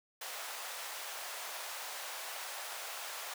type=high-pass noise; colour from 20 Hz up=pink; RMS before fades=-43 dBFS; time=0.21-3.34 s; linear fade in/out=5 ms; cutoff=630 Hz; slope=24 dB/octave; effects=none